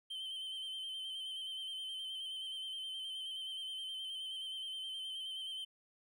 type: tone with vibrato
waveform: triangle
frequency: 3104 Hz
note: G7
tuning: 18 cents flat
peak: -39 dBFS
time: 0.1-5.65 s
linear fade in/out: 10 ms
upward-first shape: square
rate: 9.5 Hz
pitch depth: 26 cents each way
effects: none